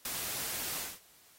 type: noise with ADSR envelope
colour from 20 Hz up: white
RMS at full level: -34 dBFS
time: 0.05-1 s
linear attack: 4 ms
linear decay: 17 ms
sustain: -3 dB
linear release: 220 ms
effects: white hiss -61 dBFS RMS until 1.38 s + AAC 48 kbps